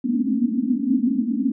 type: band-pass noise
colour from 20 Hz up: pink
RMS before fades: -21 dBFS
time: 0.04-1.52 s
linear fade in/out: 5 ms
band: 220 to 280 Hz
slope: 96 dB/octave
effects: none